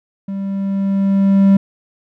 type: tone with level ramp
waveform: triangle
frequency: 196 Hz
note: G3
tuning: in tune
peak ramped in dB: -19 to -4 dBFS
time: 0.28-1.57 s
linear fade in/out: 5 ms
effects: none